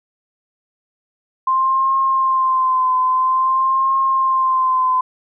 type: tone with vibrato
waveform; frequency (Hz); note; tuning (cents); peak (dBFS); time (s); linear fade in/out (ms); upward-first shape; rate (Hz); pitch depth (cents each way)
sine; 1046.5; C6; 0; -13; 1.47-5.01; 5; triangle; 0.5; 42
effects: none